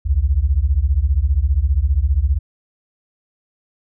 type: beating tone pair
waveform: sine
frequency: 61.74 / 76.74 Hz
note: B1 / D#2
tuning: 0 / -23 cents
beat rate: 15 Hz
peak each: -16 dBFS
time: 0.05-2.39 s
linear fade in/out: 20 ms
effects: none